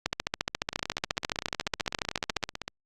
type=two click trains; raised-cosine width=0.2 ms; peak=-9 / -16 dBFS; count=35 / 32; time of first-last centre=0.06-2.438 / 0.73-2.68 s; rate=14.3 / 15.9 Hz; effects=Opus 48 kbps